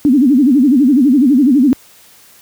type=tone with vibrato; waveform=sine; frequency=268.3 Hz; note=C4; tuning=44 cents sharp; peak=-6 dBFS; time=0.05-1.73 s; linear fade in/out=0 ms; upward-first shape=sine; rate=12 Hz; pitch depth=210 cents each way; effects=white hiss -44 dBFS RMS until 2.41 s + high-pass 60 Hz 12 dB/octave